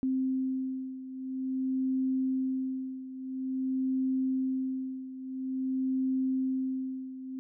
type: beating tone pair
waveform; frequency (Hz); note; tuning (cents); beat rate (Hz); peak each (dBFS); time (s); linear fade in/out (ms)
sine; 261.6 / 262.09; C4 / C4; 0 / +3; 0.49; -30 / -34; 0.03-7.39; 0
effects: none